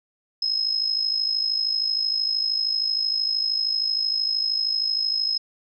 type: tone with amplitude modulation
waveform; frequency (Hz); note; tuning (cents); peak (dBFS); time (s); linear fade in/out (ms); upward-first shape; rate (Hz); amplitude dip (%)
sine; 5140; E8; -45; -18; 0.42-5.38; 5; sine; 53; 65
effects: none